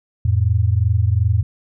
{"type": "tone pair together", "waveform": "sine", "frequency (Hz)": [87.31, 110], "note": ["F2", "A2"], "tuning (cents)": [0, 0], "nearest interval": "major third", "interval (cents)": 400, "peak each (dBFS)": -16, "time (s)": [0.25, 1.43], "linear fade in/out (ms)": 5, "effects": []}